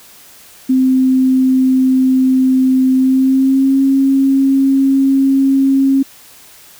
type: tone with pitch glide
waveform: sine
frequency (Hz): 260 to 270.7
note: C4 to C#4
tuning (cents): -11 to -41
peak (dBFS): -8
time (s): 0.69-6.03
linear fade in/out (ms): 10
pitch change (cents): +70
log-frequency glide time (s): 2.95-3.78
effects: white hiss -41 dBFS RMS until 6.79 s